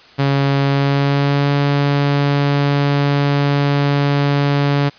sawtooth tone with pitch glide, 139 to 142.41 Hz, C#3 to C#3, +5 to +47 cents, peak -9 dBFS, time 0.18-4.9 s, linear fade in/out 20 ms, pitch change +42 cents, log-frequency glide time 0.65-1.5 s, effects white hiss -44 dBFS RMS until 4.98 s + resampled to 11025 Hz

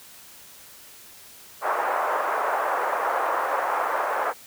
white band-pass noise, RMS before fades -25 dBFS, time 1.61-4.34 s, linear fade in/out 50 ms, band 520 to 1300 Hz, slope 24 dB/octave, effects white hiss -47 dBFS RMS until 4.46 s

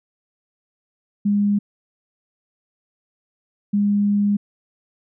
sine tone pair in turn, 204.1 / 204.1 Hz, G#3 / G#3, -30 / -30 cents, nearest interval unison, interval 0 cents, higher neither, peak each -15 dBFS, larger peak neither, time 1.25-1.59 / 3.73-4.37 s, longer second, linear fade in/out 10 ms, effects none

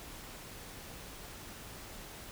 silence, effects pink hiss -48 dBFS RMS until 2.31 s

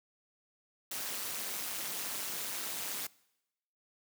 white noise with amplitude modulation, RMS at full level -35 dBFS, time 0.91-3.07 s, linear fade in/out 5 ms, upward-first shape sine, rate 202 Hz, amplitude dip 75%, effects noise-tail reverb RT60 0.9 s tail -23 dB re dry + high-pass 150 Hz 12 dB/octave

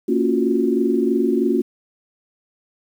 sine chord, Gb major seventh, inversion first, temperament just, 231.2 / 277.5 / 346.9 / 370 Hz, Bb3 / Db4 / F4 / Gb4, -14 / +2 / -12 / 0 cents, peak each -21 dBFS, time 0.08-1.62 s, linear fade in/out 10 ms, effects 8-bit

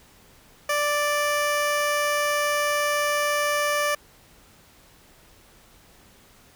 15% pulse tone, 587.3 Hz, D5, in tune, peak -15 dBFS, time 0.69-3.95 s, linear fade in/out 5 ms, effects pink hiss -54 dBFS RMS until 6.55 s

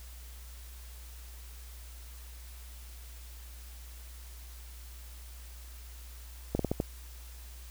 slowing click train, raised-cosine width 2 ms, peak -15 dBFS, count 5, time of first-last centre 6.55-6.801 s, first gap 43 ms, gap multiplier 1.26, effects added 60 Hz sine -45 dBFS peak until 7.7 s + white hiss -54 dBFS RMS until 7.7 s

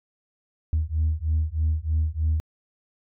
sine beating tone pair, 77 / 80.2 Hz, D#2 / E2, -17 / -47 cents, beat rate 3.2 Hz, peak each -23 dBFS, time 0.73-2.4 s, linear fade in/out 0 ms, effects tanh soft clip ceiling -16 dBFS

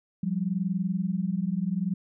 sine tone pair together, 175.33 / 196 Hz, F3 / G3, +7 / 0 cents, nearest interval major second, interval 193 cents, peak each -28 dBFS, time 0.23-1.94 s, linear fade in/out 5 ms, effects none

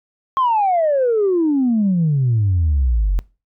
sine exponential sweep, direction down, 1084 to 43.66 Hz, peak -12 dBFS, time 0.37-3.19 s, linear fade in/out 0 ms, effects noise-tail reverb RT60 0.3 s tail -23 dB re dry + tanh soft clip ceiling -10 dBFS

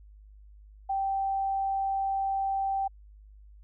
sine tone, 780 Hz, G5, 9 cents flat, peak -26 dBFS, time 0.89-2.88 s, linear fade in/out 10 ms, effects added 51 Hz sine -49 dBFS peak until 3.63 s

